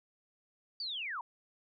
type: linear sweep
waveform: sine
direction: down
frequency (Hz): 4713 to 880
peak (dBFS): -36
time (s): 0.8-1.21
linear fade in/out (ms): 2
effects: none